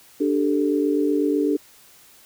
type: chord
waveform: sine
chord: D suspended fourth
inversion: none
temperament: equal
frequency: 293.7 / 392 / 440 Hz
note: D4 / G4 / A4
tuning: 0 / 0 / 0 cents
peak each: -20 / -24 / -24 dBFS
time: 0.2-1.57 s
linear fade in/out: 10 ms
effects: white hiss -51 dBFS RMS until 2.25 s